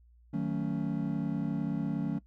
triangle chord, D# half-diminished seventh, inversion none, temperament just, 155.56 / 186.68 / 224 / 280 Hz, D#3 / F#3 / A3 / C#4, 0 / +16 / +31 / +18 cents, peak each -33 dBFS, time 0.33-2.19 s, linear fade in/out 10 ms, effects noise-tail reverb RT60 0.1 s tail -20 dB re dry + added 59 Hz sine -57 dBFS peak until 2.26 s

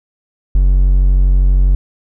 triangle tone, 46.25 Hz, F#1, in tune, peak -5 dBFS, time 0.55-1.75 s, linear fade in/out 0 ms, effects none

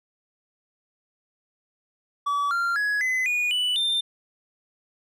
triangle tone with pitch steps, 1145 / 1385.4 / 1676.4 / 2028 / 2454 / 2970 / 3593 Hz, D6 / F6 / G#6 / B6 / D#7 / F#7 / A7, -44 / -14 / +16 / +45 / -25 / +6 / +36 cents, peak -20 dBFS, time 2.26-4.01 s, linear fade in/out 10 ms, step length 250 ms, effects none

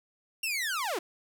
sawtooth linear sweep, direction down, 2794 to 304.8 Hz, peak -26 dBFS, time 0.43-0.99 s, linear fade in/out 5 ms, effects none

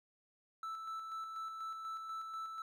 triangle tone with tremolo, 1318.5 Hz, E6, in tune, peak -38 dBFS, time 0.63-2.62 s, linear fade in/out 2 ms, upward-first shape square, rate 4.1 Hz, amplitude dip 35%, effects none

